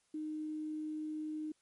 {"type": "tone with quantisation", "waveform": "sine", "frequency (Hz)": 308.2, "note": "D#4", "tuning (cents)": -16, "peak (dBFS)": -37, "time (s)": [0.14, 1.52], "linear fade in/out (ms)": 5, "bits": 11, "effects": ["white hiss -75 dBFS RMS until 1.61 s", "MP3 48 kbps"]}